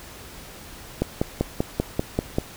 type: click train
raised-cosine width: 2 ms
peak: -7 dBFS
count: 8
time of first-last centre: 1.02-2.385 s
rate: 5.13 Hz
effects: pink hiss -42 dBFS RMS until 2.56 s